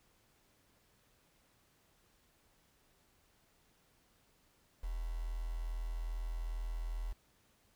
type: tone with quantisation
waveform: sine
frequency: 41.2 Hz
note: E1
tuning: in tune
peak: -36 dBFS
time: 4.83-7.13 s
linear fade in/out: 10 ms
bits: 9
effects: pink hiss -71 dBFS RMS until 7.75 s